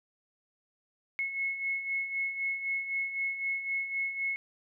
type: beating tone pair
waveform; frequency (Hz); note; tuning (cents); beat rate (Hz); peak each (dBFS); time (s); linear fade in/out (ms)
sine; 2181 / 2184.9; C#7 / C#7; -29 / -26; 3.9; -38 / -31; 1.19-4.36; 0
effects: none